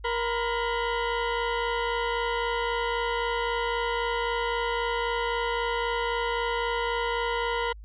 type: tone pair together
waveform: 20% pulse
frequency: 470.7 / 1005.2 Hz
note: A#4 / B5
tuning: +17 / +30 cents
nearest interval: octave + minor second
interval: 1313 cents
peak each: -22 / -26 dBFS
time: 0.04-7.73 s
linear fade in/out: 10 ms
effects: added 52 Hz sine -41 dBFS peak until 7.84 s + resampled to 8000 Hz